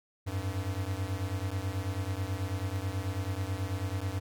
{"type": "beating tone pair", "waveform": "square", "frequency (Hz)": [91.2, 100.4], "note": ["F#2", "G2"], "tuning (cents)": [-24, 42], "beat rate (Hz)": 9.2, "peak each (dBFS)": [-35, -35], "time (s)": [0.26, 4.2], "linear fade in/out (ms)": 20, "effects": []}